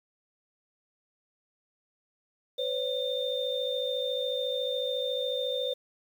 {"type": "tone cluster", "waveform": "sine", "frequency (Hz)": [507, 561, 3609], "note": ["B4", "C#5", "A7"], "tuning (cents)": [45, 21, 43], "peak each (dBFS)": [-31, -34, -33], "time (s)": [2.58, 5.74], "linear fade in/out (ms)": 10, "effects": ["9-bit"]}